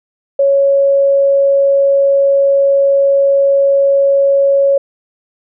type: tone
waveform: sine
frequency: 554.4 Hz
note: C#5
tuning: in tune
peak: -7 dBFS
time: 0.39-4.78 s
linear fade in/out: 5 ms
effects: none